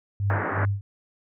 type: tone with tremolo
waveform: sine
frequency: 100 Hz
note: G2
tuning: 35 cents sharp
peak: -20 dBFS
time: 0.2-0.81 s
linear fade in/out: 0 ms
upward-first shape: sine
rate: 2.7 Hz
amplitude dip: 100%
type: band-pass noise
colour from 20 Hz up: white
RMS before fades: -28 dBFS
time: 0.3-0.65 s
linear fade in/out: 0 ms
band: 150 to 1800 Hz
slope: 48 dB/octave
effects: none